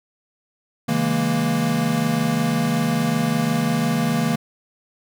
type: chord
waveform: square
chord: A# half-diminished seventh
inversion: first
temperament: equal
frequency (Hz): 138.59 / 164.81 / 207.7 / 233.1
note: C#3 / E3 / G#3 / A#3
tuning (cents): 0 / 0 / 0 / 0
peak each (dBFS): -28 / -24 / -28 / -22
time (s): 0.88-4.36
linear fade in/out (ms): 10
effects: none